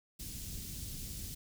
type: band-stop noise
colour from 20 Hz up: pink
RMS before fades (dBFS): -43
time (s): 0.19-1.35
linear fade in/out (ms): 10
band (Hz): 180 to 5000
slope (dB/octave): 12
effects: none